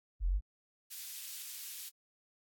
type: exponential two-way sweep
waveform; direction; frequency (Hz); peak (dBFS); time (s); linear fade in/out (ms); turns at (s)
sine; down then up; 71.9 to 41 to 53.3; -28; 0.2-0.41; 50; 0.24
type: high-pass noise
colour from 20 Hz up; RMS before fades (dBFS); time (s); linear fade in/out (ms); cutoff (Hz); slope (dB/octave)
white; -45; 0.9-1.9; 20; 2800; 12
effects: AAC 64 kbps